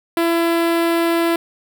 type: tone with notch filter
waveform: sawtooth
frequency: 335.8 Hz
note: E4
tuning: 32 cents sharp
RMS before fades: -17 dBFS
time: 0.17-1.36 s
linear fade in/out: 2 ms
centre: 6400 Hz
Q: 1
effects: none